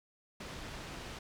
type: low-pass noise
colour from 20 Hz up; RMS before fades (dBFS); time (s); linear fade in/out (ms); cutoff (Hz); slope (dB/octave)
pink; -45; 0.4-1.19; 5; 5700; 12
effects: none